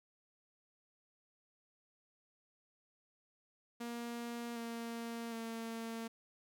sawtooth tone with pitch steps, 236.3 / 232 / 227.7 Hz, A#3 / A#3 / A#3, +24 / -8 / -40 cents, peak -37 dBFS, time 3.8-6.08 s, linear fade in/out 10 ms, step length 760 ms, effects none

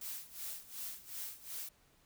blue noise with tremolo, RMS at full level -42 dBFS, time 0.01-1.69 s, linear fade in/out 5 ms, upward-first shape sine, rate 2.7 Hz, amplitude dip 85%, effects pink hiss -69 dBFS RMS until 2.05 s

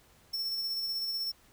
square tone with tremolo, 5400 Hz, E8, 41 cents sharp, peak -31 dBFS, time 0.33-1.32 s, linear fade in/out 10 ms, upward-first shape square, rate 16 Hz, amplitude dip 25%, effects pink hiss -62 dBFS RMS until 1.52 s

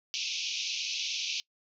pink band-pass noise, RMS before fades -34 dBFS, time 0.14-1.4 s, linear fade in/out 0 ms, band 2400 to 6300 Hz, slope 96 dB/octave, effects noise-tail reverb RT60 0.1 s tail -23 dB re dry

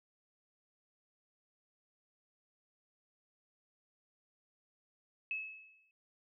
sine tone with exponential decay, 2590 Hz, E7, 31 cents flat, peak -33 dBFS, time 5.31-5.91 s, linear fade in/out 1 ms, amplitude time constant 130 ms, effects none

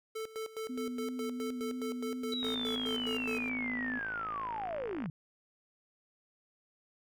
square tone with tremolo, 440.9 Hz, A4, 4 cents sharp, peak -37 dBFS, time 0.15-3.49 s, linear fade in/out 10 ms, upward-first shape square, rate 4.8 Hz, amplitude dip 80%
sine tone with vibrato, 250 Hz, B3, 21 cents sharp, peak -36 dBFS, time 0.69-3.99 s, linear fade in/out 10 ms, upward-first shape square, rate 2.9 Hz, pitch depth 17 cents each way
sine linear sweep, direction down, 3951 to 135.3 Hz, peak -35 dBFS, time 2.32-5.1 s, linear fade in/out 2 ms
click train, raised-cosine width 0.5 ms, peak -28 dBFS, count 144, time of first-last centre 2.43-5.059 s, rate 54.4 Hz
effects none

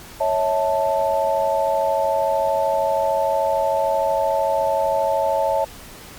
sine chord, A major, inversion first, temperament equal with one note detuned, 554.4 / 647.6 / 880 Hz, C#5 / E5 / A5, 0 / -31 / 0 cents, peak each -21 dBFS, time 0.2-5.65 s, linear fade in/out 10 ms, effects pink hiss -40 dBFS RMS until 6.18 s + MP3 96 kbps

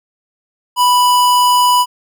square tone, 987.8 Hz, B5, in tune, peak -9 dBFS, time 0.76-1.86 s, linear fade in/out 50 ms, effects none

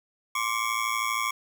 25% pulse ring-modulated tone, 1108.7 Hz, C#6, in tune, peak -19 dBFS, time 0.35-1.31 s, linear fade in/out 5 ms, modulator 56.3 Hz, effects 10-bit

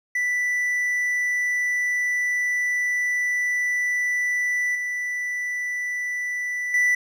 triangle tone with level steps, 1975.5 Hz, B6, in tune, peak -19 / -23 / -15 dBFS, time 0.15-6.95 s, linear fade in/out 5 ms, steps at 4.75 / 6.74 s, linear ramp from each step 2 ms, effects none

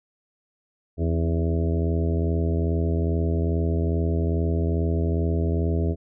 harmonic tone with a mistuned harmonic, 82.4 Hz, E2, in tune, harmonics 1 / 2 / 3 / 4 / 5 / 6 / 7 / 8, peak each -22 / -28 / -31 / -32 / -31 / -39 / -39 / -37 dBFS, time 0.97-5.96 s, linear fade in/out 50 ms, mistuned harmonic 3, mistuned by +56 cents, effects none

